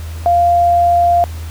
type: tone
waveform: sine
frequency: 695 Hz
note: F5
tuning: 9 cents flat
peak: -8 dBFS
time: 0.26-1.24 s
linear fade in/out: 0 ms
effects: added 81 Hz sine -23 dBFS peak until 1.5 s + pink hiss -37 dBFS RMS until 1.5 s